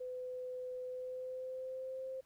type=tone with pitch glide; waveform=sine; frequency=505 to 524.6 Hz; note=B4 to C5; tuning=+39 to +4 cents; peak=-40 dBFS; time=0-2.21 s; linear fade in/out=10 ms; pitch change=+65 cents; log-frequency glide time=0.86-2.06 s; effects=pink hiss -73 dBFS RMS until 2.25 s